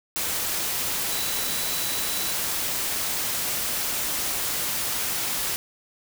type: tone in noise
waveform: sine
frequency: 3951 Hz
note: B7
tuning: in tune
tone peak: -35 dBFS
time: 1.11-2.33 s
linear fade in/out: 0 ms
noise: white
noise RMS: -27 dBFS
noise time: 0.16-5.56 s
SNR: -11 dB
effects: none